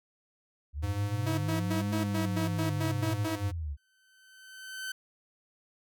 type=linear two-way sweep; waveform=sine; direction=up then down; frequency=67.4 to 212.2 to 67.4 Hz; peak=-32 dBFS; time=0.73-3.77 s; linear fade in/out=50 ms; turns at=1.95 s
type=tone; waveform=square; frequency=102 Hz; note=G#2; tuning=31 cents flat; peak=-32 dBFS; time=0.82-3.52 s; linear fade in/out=20 ms
type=tone bursts; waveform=sawtooth; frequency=322.2 Hz; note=E4; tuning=39 cents flat; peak=-27 dBFS; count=10; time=1.26-3.36 s; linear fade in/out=10 ms; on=120 ms; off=100 ms
type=tone with exponential growth; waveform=sawtooth; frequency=1530 Hz; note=G6; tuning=42 cents flat; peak=-30 dBFS; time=3.77-4.92 s; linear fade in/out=5 ms; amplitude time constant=250 ms
effects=none